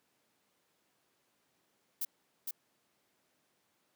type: noise with echo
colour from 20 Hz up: violet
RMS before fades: -35 dBFS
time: 2.01-2.05 s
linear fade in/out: 5 ms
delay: 460 ms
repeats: 1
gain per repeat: -3 dB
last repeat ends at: 2.51 s
effects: pink hiss -75 dBFS RMS until 3.95 s + high-pass 200 Hz 12 dB/octave